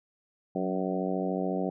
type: harmonic tone with a mistuned harmonic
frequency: 93.9 Hz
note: F#2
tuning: 26 cents sharp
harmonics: 2 / 3 / 4 / 5 / 6 / 7 / 8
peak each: -32 / -34 / -35 / -36 / -37 / -37 / -38 dBFS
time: 0.55-1.7 s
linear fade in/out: 5 ms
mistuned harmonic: 2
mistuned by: -33 cents
effects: none